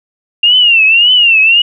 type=tone with vibrato; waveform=sine; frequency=2783 Hz; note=F7; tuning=7 cents flat; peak=-4 dBFS; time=0.43-1.62 s; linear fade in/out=5 ms; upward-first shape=triangle; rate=1.8 Hz; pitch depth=160 cents each way; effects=none